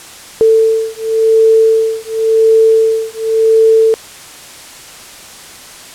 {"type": "beating tone pair", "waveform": "sine", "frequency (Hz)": [444.8, 445.72], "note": ["A4", "A4"], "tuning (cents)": [19, 22], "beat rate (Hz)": 0.92, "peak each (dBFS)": -10, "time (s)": [0.41, 3.94], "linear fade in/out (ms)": 0, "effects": ["white hiss -33 dBFS RMS until 5.94 s", "low-pass 10000 Hz 12 dB/octave"]}